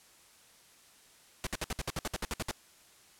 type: noise bursts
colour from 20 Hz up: pink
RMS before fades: -34 dBFS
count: 13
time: 1.44-2.511 s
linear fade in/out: 0 ms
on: 27 ms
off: 60 ms
effects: white hiss -60 dBFS RMS until 3.19 s + low-pass 11000 Hz 12 dB/octave